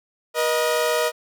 sawtooth tone pair together, 480.4 / 622.3 Hz, B4 / D#5, -48 / 0 cents, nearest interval major third, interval 448 cents, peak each -18 dBFS, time 0.34-1.12 s, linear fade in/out 50 ms, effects none

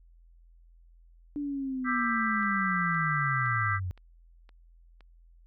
sine linear sweep, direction down, 293.4 to 87.31 Hz, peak -30 dBFS, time 1.36-3.91 s, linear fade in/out 0 ms
sine chord, E minor seventh, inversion third, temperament just, 1186.7 / 1318.5 / 1582.2 / 1977.8 Hz, D6 / E6 / G6 / B6, +18 / 0 / +16 / +2 cents, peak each -32 dBFS, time 1.84-3.8 s, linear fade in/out 50 ms
click train, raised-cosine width 0.3 ms, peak -39 dBFS, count 6, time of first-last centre 2.43-5.007 s, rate 1.94 Hz
effects added 42 Hz sine -54 dBFS peak until 5.46 s

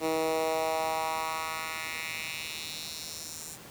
10% pulse tone with high-pass filter sweep, 159.8 Hz, D#3, 47 cents sharp, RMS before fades -33 dBFS, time 0-3.58 s, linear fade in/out 50 ms, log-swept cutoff 350 to 7600 Hz, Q 2, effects pink hiss -48 dBFS RMS until 3.7 s + high-pass 80 Hz 12 dB/octave

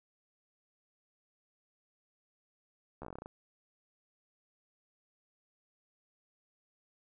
slowing click train, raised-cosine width 1 ms, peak -30 dBFS, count 11, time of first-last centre 3.02-3.259 s, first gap 13 ms, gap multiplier 1.13, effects none

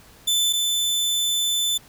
sawtooth tone pair in turn, 3520 / 3520 Hz, A7 / A7, 0 / 0 cents, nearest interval unison, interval 0 cents, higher neither, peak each -15 / -17 dBFS, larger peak first, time 0.27-0.53 / 0.53-1.78 s, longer second, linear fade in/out 10 ms, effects pink hiss -50 dBFS RMS until 1.88 s

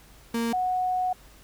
35% pulse / sine tone pair in turn, 231.7 / 735.6 Hz, A#3 / F#5, -10 / -10 cents, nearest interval octave + minor sixth, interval 2000 cents, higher second, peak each -23 / -23 dBFS, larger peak neither, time 0.34-0.53 / 0.53-1.13 s, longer second, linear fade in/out 5 ms, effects added 50 Hz sine -54 dBFS peak until 1.43 s + pink hiss -54 dBFS RMS until 1.43 s

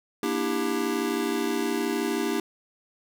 square chord, E half-diminished seventh, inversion second, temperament just, 237.3 / 296.7 / 329.6 / 395.6 Hz, Bb3 / D4 / E4 / G4, +31 / +18 / 0 / +16 cents, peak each -32 / -31 / -32 / -30 dBFS, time 0.23-2.4 s, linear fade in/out 2 ms, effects none

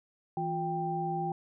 sine tone cluster, 164.7 / 355.8 / 788 Hz, E3 / F4 / G5, -1 / +32 / +9 cents, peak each -35 / -37 / -32 dBFS, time 0.37-1.32 s, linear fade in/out 2 ms, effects none

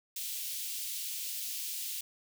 white high-pass noise, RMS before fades -38 dBFS, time 0.16-2.01 s, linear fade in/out 5 ms, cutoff 2700 Hz, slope 24 dB/octave, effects none

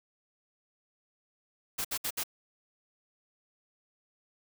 white noise bursts, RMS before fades -33 dBFS, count 4, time 1.78-2.237 s, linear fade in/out 10 ms, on 67 ms, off 63 ms, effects none

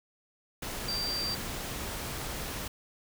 sine tone in noise, 4700 Hz, D8, 1 cent sharp, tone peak -31 dBFS, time 0.88-1.35 s, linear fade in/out 5 ms, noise pink, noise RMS -37 dBFS, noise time 0.62-2.68 s, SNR +3 dB, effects none

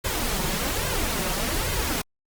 pink noise with flanger, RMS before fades -26 dBFS, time 0.04-2.02 s, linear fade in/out 10 ms, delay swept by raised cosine 1.9 to 5.5 ms, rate 1.2 Hz, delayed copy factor +0.65, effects Opus 48 kbps

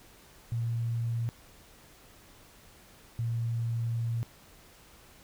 sine tone pair in turn, 116.54 / 116.14 Hz, A#2 / A#2, 0 / -6 cents, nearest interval unison, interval 6 cents, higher first, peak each -28 dBFS, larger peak neither, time 0.52-1.29 / 3.19-4.23 s, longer second, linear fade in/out 0 ms, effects pink hiss -56 dBFS RMS until 5.23 s

